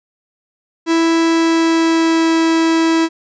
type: tone with pitch glide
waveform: 45% pulse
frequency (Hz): 329.6 to 326.8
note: E4 to E4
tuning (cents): 0 to -15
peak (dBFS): -11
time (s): 0.86-3.09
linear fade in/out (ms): 50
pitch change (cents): -15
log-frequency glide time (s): 1.2-2.3
effects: resampled to 16000 Hz